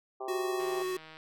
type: harmonic tone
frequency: 130.5 Hz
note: C3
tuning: 4 cents flat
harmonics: 3 / 4 / 5 / 6 / 7 / 8 / 9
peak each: -39 / -48 / -43 / -40 / -51 / -49 / -47 dBFS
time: 0.2-0.83 s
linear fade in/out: 10 ms
type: tone with vibrato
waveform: square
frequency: 370 Hz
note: F#4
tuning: in tune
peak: -32 dBFS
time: 0.28-0.97 s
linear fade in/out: 5 ms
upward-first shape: sine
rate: 15 Hz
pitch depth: 12 cents each way
type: click train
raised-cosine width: 0.3 ms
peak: -33 dBFS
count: 91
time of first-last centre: 0.6-1.17 s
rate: 158 Hz
effects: none